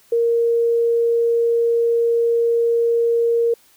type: tone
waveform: sine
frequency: 466.2 Hz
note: A#4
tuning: in tune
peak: -14 dBFS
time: 0.12-3.54 s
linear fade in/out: 5 ms
effects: white hiss -54 dBFS RMS until 3.76 s